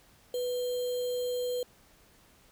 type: tone with sample-and-hold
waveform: sine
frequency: 493.9 Hz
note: B4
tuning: in tune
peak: -29 dBFS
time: 0.34-1.63 s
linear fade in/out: 2 ms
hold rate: 3675 Hz
effects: pink hiss -61 dBFS RMS until 2.51 s